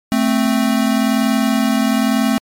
square tone pair together, 220.6 / 261.6 Hz, A3 / C4, +5 / 0 cents, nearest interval minor third, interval 295 cents, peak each -16 / -17 dBFS, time 0.12-2.38 s, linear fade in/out 0 ms, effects MP3 64 kbps

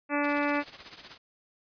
harmonic tone, 290 Hz, D4, 22 cents flat, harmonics 1 / 2 / 3 / 4 / 5 / 6 / 7 / 8 / 9, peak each -29 / -32 / -34 / -35 / -36 / -37 / -37 / -38 / -39 dBFS, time 0.09-0.64 s, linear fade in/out 50 ms
white noise with tremolo, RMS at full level -40 dBFS, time 0.23-1.18 s, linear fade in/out 20 ms, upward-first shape triangle, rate 16 Hz, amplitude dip 80%
effects resampled to 11025 Hz

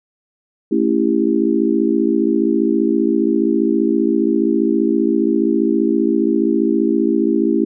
sine chord, A dominant seventh, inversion none, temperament just, 220 / 275 / 330 / 396 Hz, A3 / C#4 / E4 / G4, 0 / -14 / +2 / +18 cents, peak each -19 / -18 / -17 / -20 dBFS, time 0.71-7.65 s, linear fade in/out 10 ms, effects none

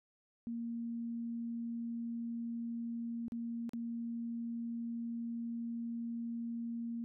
sine tone with dropouts, 233.1 Hz, A#3, in tune, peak -37 dBFS, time 0.47-7.04 s, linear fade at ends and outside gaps 0 ms, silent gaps 3.282-3.321 / 3.693-3.734 s, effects none

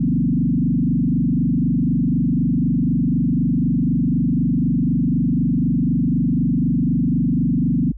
sine tone with frequency modulation, 204.9 Hz, G#3, 23 cents flat, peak -15 dBFS, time 0-7.92 s, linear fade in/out 10 ms, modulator 24 Hz, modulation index 2.8, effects added 50 Hz sine -31 dBFS peak until 7.97 s

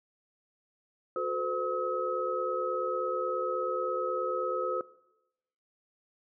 sine tone cluster, 365.2 / 441.7 / 511 / 1280 Hz, F#4 / A4 / C5 / D#6, -23 / +7 / -41 / +49 cents, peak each -36 / -37 / -33 / -34 dBFS, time 1.16-4.81 s, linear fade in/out 2 ms, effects noise-tail reverb RT60 0.9 s tail -20 dB re dry

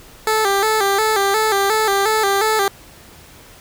15% pulse tone with vibrato, 415.3 Hz, G#4, in tune, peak -8 dBFS, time 0.27-2.68 s, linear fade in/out 2 ms, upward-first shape square, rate 2.8 Hz, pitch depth 85 cents each way, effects pink hiss -43 dBFS RMS until 3.6 s

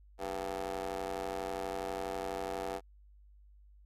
20% pulse ring-modulated tone, 92.2 Hz, F#2, 6 cents flat, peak -28 dBFS, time 0.18-2.81 s, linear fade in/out 50 ms, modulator 584 Hz, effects added 50 Hz sine -56 dBFS peak until 3.85 s + resampled to 32000 Hz

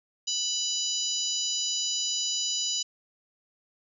harmonic tone, 987.8 Hz, B5, in tune, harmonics 3 / 4 / 5 / 6 / 7, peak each -33 / -34 / -33 / -34 / -32 dBFS, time 0.27-2.83 s, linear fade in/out 10 ms, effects none

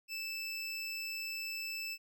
25% pulse tone, 2637 Hz, E7, in tune, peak -34 dBFS, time 0.08-1.98 s, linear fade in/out 50 ms, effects none

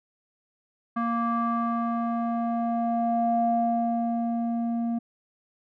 square tone with low-pass filter sweep, 233.1 Hz, A#3, in tune, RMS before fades -26 dBFS, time 0.96-4.99 s, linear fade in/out 10 ms, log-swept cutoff 1300 to 480 Hz, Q 5.3, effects none

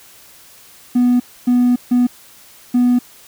triangle tone bursts at uneven times, 245.8 Hz, B3, 8 cents flat, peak -7 dBFS, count 4, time 0.95-1.2 / 1.47-1.76 / 1.91-2.07 / 2.74-2.99 s, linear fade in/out 10 ms, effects tanh soft clip ceiling -5 dBFS + white hiss -44 dBFS RMS until 3.27 s

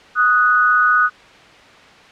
sine tone pair together, 1244.5 / 1480 Hz, D#6 / F#6, 0 / 0 cents, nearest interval minor third, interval 300 cents, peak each -14 / -13 dBFS, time 0.15-1.1 s, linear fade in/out 50 ms, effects white hiss -43 dBFS RMS until 2.11 s + low-pass 3000 Hz 12 dB/octave

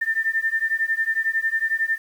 sine beating tone pair, 1790 / 1801 Hz, A6 / A6, +29 / +40 cents, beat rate 11 Hz, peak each -23 dBFS, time 0.01-1.98 s, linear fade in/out 10 ms, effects 8-bit

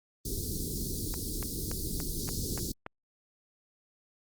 pink band-stop noise, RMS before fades -34 dBFS, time 0.25-2.72 s, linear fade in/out 5 ms, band 430 to 4200 Hz, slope 48 dB/octave
click train, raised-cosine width 0.5 ms, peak -23 dBFS, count 7, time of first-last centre 1.14-2.864 s, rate 3.48 Hz
effects Opus 24 kbps

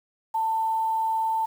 sine tone with quantisation, 891 Hz, A5, 22 cents sharp, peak -22 dBFS, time 0.34-1.46 s, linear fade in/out 10 ms, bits 8, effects none

